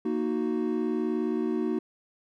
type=chord; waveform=triangle; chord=D# minor; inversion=second; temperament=equal; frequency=233.1 / 311.1 / 370 Hz; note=A#3 / D#4 / F#4; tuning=0 / 0 / 0 cents; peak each=-28 dBFS; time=0.05-1.79 s; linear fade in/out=5 ms; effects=none